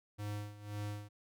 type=tone with tremolo; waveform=square; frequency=103.83 Hz; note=G#2; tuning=in tune; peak=-38 dBFS; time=0.18-1.09 s; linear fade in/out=20 ms; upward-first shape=sine; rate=1.9 Hz; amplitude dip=80%; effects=none